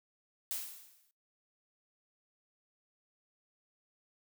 blue noise with exponential decay, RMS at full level -35 dBFS, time 0.51-1.11 s, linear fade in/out 0 ms, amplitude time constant 130 ms, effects noise-tail reverb RT60 0.4 s tail -26 dB re dry

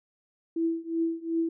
sine tone with tremolo, 330.1 Hz, E4, 2 cents sharp, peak -22 dBFS, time 0.56-1.49 s, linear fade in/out 5 ms, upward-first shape triangle, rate 2.7 Hz, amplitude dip 95%, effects none

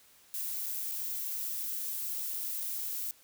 violet noise with dropouts, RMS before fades -36 dBFS, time 0.34-3.11 s, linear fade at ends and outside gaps 0 ms, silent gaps 0.66-0.664 / 0.914-0.918 s, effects white hiss -61 dBFS RMS until 3.23 s

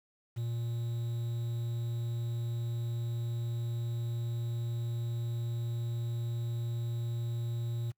triangle tone with quantisation, 117.2 Hz, A#2, 10 cents sharp, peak -30 dBFS, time 0.36-7.92 s, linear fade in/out 20 ms, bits 9, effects noise-tail reverb RT60 0.1 s tail -26 dB re dry

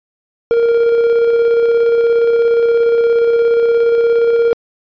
triangle tone with tremolo, 466.2 Hz, A#4, in tune, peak -6 dBFS, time 0.51-4.53 s, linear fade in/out 0 ms, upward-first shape square, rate 17 Hz, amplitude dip 25%, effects resampled to 11025 Hz

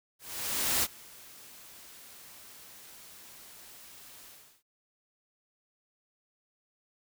white noise with ADSR envelope, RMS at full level -27 dBFS, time 0.19-4.63 s, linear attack 640 ms, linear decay 41 ms, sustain -24 dB, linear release 360 ms, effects none

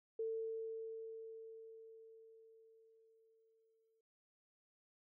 sine tone with exponential decay, 447.7 Hz, A4, 30 cents sharp, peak -37 dBFS, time 0.19-4.01 s, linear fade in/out 5 ms, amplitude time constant 830 ms, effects none

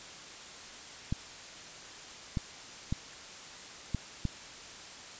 clicks, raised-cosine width 5 ms, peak -18 dBFS, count 5, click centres 1.125 / 2.372 / 2.925 / 3.947 / 4.253 s, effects white hiss -47 dBFS RMS until 5.19 s + resampled to 16000 Hz

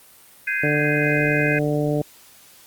sine chord, Ab major seventh, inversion third, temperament just, 1557.4 / 1661.2 / 2077 / 2492 Hz, G6 / Ab6 / C7 / Eb7, -12 / 0 / -13 / +2 cents, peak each -26 dBFS, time 0.47-1.59 s, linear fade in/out 5 ms
harmonic tone, 148.2 Hz, D3, 16 cents sharp, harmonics 1 / 2 / 3 / 4 / 5, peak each -23 / -24 / -25 / -26 / -34 dBFS, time 0.63-2.02 s, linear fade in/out 5 ms
effects white hiss -49 dBFS RMS until 2.66 s + Opus 32 kbps

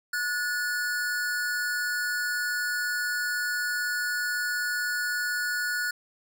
square tone pair together, 1458 / 1739.4 Hz, F#6 / A6, -26 / -20 cents, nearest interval minor third, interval 306 cents, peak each -28 / -35 dBFS, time 0.13-5.91 s, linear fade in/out 5 ms, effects none

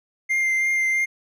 triangle tone with vibrato, 2100 Hz, C7, 6 cents sharp, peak -17 dBFS, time 0.29-1.06 s, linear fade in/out 20 ms, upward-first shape triangle, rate 3 Hz, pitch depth 15 cents each way, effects none

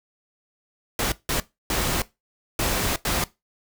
pink noise bursts at uneven times, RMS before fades -24 dBFS, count 5, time 0.99-1.12 / 1.29-1.4 / 1.7-2.02 / 2.59-2.96 / 3.05-3.24 s, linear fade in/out 2 ms, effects noise-tail reverb RT60 0.2 s tail -18 dB re dry

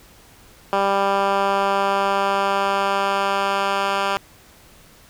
10% pulse tone with band-pass filter sweep, 197.4 Hz, G3, 12 cents sharp, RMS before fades -20 dBFS, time 0.73-4.17 s, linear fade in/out 0 ms, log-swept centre 900 to 1700 Hz, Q 0.78, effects pink hiss -49 dBFS RMS until 5.09 s

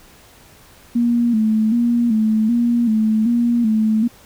sine tone with vibrato, 227.5 Hz, A#3, 42 cents flat, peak -13 dBFS, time 0.95-4.08 s, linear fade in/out 10 ms, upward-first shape square, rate 1.3 Hz, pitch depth 74 cents each way, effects pink hiss -47 dBFS RMS until 4.25 s

